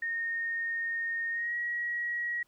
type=tone with pitch glide; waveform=sine; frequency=1844 to 1906.8 Hz; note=A#6 to A#6; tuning=-19 to +39 cents; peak=-30 dBFS; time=0.02-2.43 s; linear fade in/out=5 ms; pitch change=+58 cents; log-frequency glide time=1.31-1.56 s; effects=pink hiss -70 dBFS RMS until 2.47 s